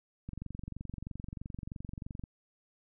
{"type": "click train", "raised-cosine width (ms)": 5, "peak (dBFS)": -28, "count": 46, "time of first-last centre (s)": [0.29, 2.238], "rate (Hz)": 23.1, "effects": []}